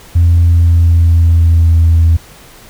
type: tone with pitch glide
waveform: sine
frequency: 85 to 82.44 Hz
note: F2 to E2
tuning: -46 to +1 cents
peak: -3 dBFS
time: 0.15-2.17 s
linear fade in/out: 10 ms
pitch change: -53 cents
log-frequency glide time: 0.42-1.86 s
effects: tanh soft clip ceiling -2 dBFS + pink hiss -38 dBFS RMS until 2.69 s